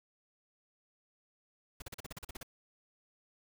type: noise bursts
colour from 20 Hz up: pink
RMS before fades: -44 dBFS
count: 11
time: 1.8-2.431 s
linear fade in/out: 5 ms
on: 21 ms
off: 40 ms
effects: none